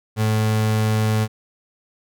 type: tone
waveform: 35% pulse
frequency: 108.7 Hz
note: A2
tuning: 21 cents flat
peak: -15 dBFS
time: 0.16-1.28 s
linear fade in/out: 50 ms
effects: none